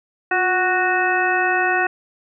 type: harmonic tone with a mistuned harmonic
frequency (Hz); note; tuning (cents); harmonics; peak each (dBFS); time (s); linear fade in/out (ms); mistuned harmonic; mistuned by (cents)
369.8; F#4; -1; 1 / 2 / 3 / 4 / 5 / 7; -24 / -21 / -28 / -21 / -22 / -27; 0.31-1.87; 5; 1; -59
effects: none